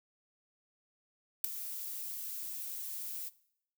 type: noise with ADSR envelope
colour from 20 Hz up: violet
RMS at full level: -26 dBFS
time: 1.44-3.3 s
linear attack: 4 ms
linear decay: 6 ms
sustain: -15 dB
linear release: 26 ms
effects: noise-tail reverb RT60 0.7 s tail -20 dB re dry

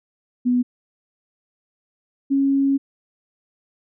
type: tone pair in turn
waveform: sine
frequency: 246.9 / 274.9 Hz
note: B3 / C#4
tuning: 0 / -14 cents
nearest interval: major second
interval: 186 cents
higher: second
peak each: -15 dBFS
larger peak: neither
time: 0.45-0.63 / 2.3-2.78 s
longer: second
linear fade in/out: 20 ms
effects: none

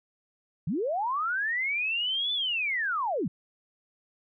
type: linear two-way sweep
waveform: sine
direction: up then down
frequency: 130 to 3520 to 130 Hz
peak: -26 dBFS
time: 0.67-3.28 s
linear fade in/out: 5 ms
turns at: 2.33 s
effects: none

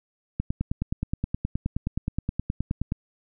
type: click train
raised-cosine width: 5 ms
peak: -13 dBFS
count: 25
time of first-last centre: 0.4-2.921 s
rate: 9.52 Hz
effects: none

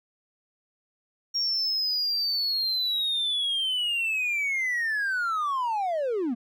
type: linear sweep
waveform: triangle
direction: down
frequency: 5588 to 217.5 Hz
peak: -22 dBFS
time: 1.34-6.35 s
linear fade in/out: 20 ms
effects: tanh soft clip ceiling -19 dBFS

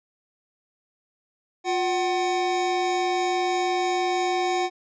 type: tone pair together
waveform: square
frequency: 355.9 / 751 Hz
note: F4 / F#5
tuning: +33 / +26 cents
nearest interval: octave + minor second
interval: 1293 cents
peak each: -26 / -25 dBFS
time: 1.64-4.7 s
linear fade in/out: 50 ms
effects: resampled to 16000 Hz

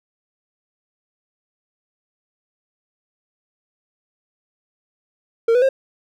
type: tone with pitch steps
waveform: triangle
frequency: 458.9 / 494.7 / 533.3 Hz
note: A#4 / B4 / C5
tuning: -27 / +3 / +33 cents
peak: -10 dBFS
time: 5.48-5.69 s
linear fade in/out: 5 ms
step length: 70 ms
effects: none

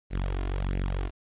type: tone with flanger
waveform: sawtooth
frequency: 46.7 Hz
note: F#1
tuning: 17 cents sharp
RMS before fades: -29 dBFS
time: 0.1-1.11 s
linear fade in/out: 50 ms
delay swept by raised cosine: 0.42 to 2.92 ms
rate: 1.5 Hz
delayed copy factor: +0.75
effects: resampled to 8000 Hz + 10-bit

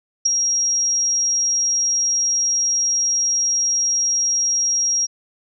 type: tone with ADSR envelope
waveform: sine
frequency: 5630 Hz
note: F8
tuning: 13 cents sharp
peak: -10 dBFS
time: 0.25-5.07 s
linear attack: 11 ms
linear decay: 8 ms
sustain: -6 dB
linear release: 27 ms
effects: none

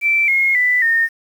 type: tone with pitch steps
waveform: sine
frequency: 2335 / 2154 / 1986.3 / 1832 Hz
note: D7 / C7 / B6 / A#6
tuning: -11 / +50 / +9 / -31 cents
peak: -12 dBFS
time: 0.01-1.09 s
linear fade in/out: 50 ms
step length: 270 ms
effects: 7-bit

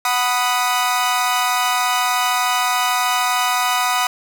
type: chord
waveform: sawtooth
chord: B major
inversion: second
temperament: equal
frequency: 740 / 987.8 / 1244.5 Hz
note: F#5 / B5 / D#6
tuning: 0 / 0 / 0 cents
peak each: -17 dBFS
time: 0.05-4.07 s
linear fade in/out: 2 ms
effects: none

